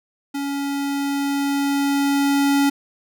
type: tone with level ramp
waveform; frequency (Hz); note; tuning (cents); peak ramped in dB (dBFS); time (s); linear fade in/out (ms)
square; 280.5; C#4; +21; -24 to -15; 0.34-2.7; 10
effects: none